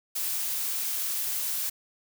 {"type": "noise", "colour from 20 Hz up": "blue", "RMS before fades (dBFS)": -30, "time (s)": [0.15, 1.7], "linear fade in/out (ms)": 10, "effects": []}